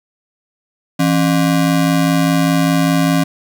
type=ring-modulated tone; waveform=square; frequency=220 Hz; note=A3; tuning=in tune; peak=-9 dBFS; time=0.99-3.24 s; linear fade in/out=10 ms; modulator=52.5 Hz; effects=7-bit